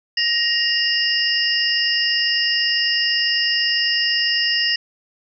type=tone cluster; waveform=sine; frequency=1872 / 2822 / 4860 / 5290 Hz; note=A#6 / F7 / D#8 / E8; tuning=+7 / +17 / -42 / +5 cents; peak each=-22 dBFS; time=0.17-4.76 s; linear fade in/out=5 ms; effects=none